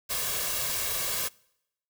white noise with comb filter, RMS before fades -30 dBFS, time 0.09-1.29 s, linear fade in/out 20 ms, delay 1.8 ms, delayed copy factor +0.6, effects noise-tail reverb RT60 0.8 s tail -25 dB re dry

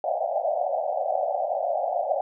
pink band-pass noise, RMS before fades -26 dBFS, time 0.04-2.21 s, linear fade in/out 2 ms, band 560 to 780 Hz, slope 96 dB/octave, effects none

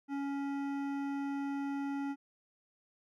triangle tone with hard clipping, 279.3 Hz, C#4, 13 cents sharp, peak -36 dBFS, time 0.08-2.16 s, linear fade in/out 50 ms, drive 17 dB, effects none

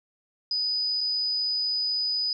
sine tone with dropouts, 4978 Hz, D#8, in tune, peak -24 dBFS, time 0.51-2.33 s, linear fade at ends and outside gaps 2 ms, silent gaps 1.008-1.011 s, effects none

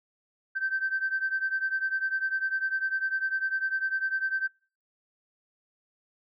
sine beating tone pair, 1552 / 1562 Hz, G6 / G6, -18 / -7 cents, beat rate 10 Hz, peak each -28 / -30 dBFS, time 0.55-4.48 s, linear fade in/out 20 ms, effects noise-tail reverb RT60 0.4 s tail -26 dB re dry + tanh soft clip ceiling -19 dBFS

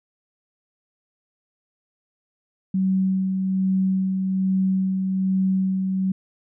sine tone with tremolo, 189.5 Hz, F#3, 42 cents sharp, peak -17 dBFS, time 2.74-6.12 s, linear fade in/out 5 ms, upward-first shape sine, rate 1.2 Hz, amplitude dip 35%, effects none

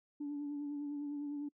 sine tone with vibrato, 289.8 Hz, D4, 23 cents flat, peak -36 dBFS, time 0.2-1.49 s, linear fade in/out 10 ms, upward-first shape triangle, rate 9.9 Hz, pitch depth 34 cents each way, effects noise-tail reverb RT60 0.1 s tail -25 dB re dry + tanh soft clip ceiling -34 dBFS

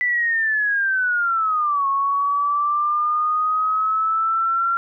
sine linear two-way sweep, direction down then up, 1989 to 1096 to 1374 Hz, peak -17 dBFS, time 0.01-4.77 s, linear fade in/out 0 ms, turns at 1.87 s, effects none

